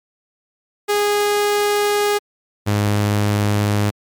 sawtooth tone pair in turn, 412.5 / 103.51 Hz, G#4 / G#2, -12 / -5 cents, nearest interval 2 octaves, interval 2393 cents, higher first, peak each -11 dBFS, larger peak neither, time 0.88-2.19 / 2.66-3.91 s, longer first, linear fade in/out 20 ms, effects MP3 96 kbps

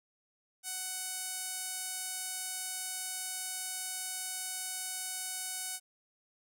sawtooth tone with band-pass filter, 745 Hz, F#5, 12 cents sharp, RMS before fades -39 dBFS, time 0.63-5.8 s, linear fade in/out 50 ms, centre 9600 Hz, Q 1.5, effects none

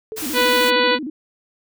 sine tone with exponential decay, 438.1 Hz, A4, 7 cents flat, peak -25 dBFS, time 0.12-0.37 s, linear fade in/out 0 ms, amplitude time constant 53 ms
white noise, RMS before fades -28 dBFS, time 0.16-0.71 s, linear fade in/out 20 ms
sine tone with vibrato, 277.2 Hz, C#4, in tune, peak -25 dBFS, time 0.22-1.1 s, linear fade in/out 5 ms, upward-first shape square, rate 13 Hz, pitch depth 190 cents each way
harmonic tone, 493.9 Hz, B4, in tune, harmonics 1 / 2 / 3 / 4 / 5 / 6 / 7 / 8 / 9, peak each -18 / -21 / -23 / -24 / -25 / -26 / -26 / -27 / -28 dBFS, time 0.33-0.99 s, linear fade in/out 50 ms
effects none

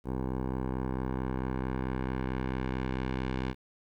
10% pulse tone with low-pass filter sweep, 64.5 Hz, C2, 24 cents flat, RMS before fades -33 dBFS, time 0.04-3.55 s, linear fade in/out 50 ms, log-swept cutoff 810 to 3200 Hz, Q 0.93, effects 10-bit

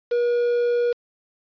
triangle tone with quantisation, 480 Hz, B4, 49 cents flat, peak -16 dBFS, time 0.11-0.93 s, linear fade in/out 10 ms, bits 6, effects resampled to 11025 Hz

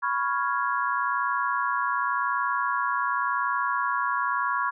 sine chord, C# dominant seventh, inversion third, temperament equal, 987.8 / 1108.7 / 1396.9 / 1661.2 Hz, B5 / C#6 / E#6 / G#6, 0 / 0 / 0 / 0 cents, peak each -29 / -27 / -30 / -31 dBFS, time 0.02-4.71 s, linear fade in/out 20 ms, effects none

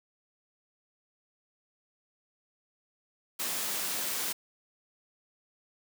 white high-pass noise, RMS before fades -33 dBFS, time 3.39-4.33 s, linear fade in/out 10 ms, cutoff 150 Hz, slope 24 dB/octave, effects none

